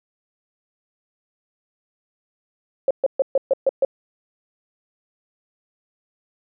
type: tone bursts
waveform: sine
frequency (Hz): 540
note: C#5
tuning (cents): -45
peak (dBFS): -13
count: 7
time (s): 2.88-3.849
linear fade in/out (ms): 2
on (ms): 27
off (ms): 130
effects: none